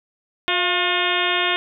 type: harmonic tone with a mistuned harmonic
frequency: 358.5 Hz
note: F4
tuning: 45 cents sharp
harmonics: 1 / 2 / 3 / 4 / 5 / 6 / 7 / 8 / 9 / 10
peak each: -27 / -27 / -27 / -27 / -27 / -27 / -27 / -27 / -27 / -27 dBFS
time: 0.48-1.56 s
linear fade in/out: 0 ms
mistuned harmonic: 2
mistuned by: -51 cents
effects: none